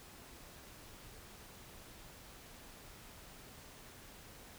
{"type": "silence", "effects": ["pink hiss -55 dBFS RMS until 4.58 s"]}